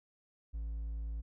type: tone with hard clipping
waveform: triangle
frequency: 55 Hz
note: A1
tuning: in tune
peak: -37 dBFS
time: 0.53-1.22 s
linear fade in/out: 20 ms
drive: 5 dB
effects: none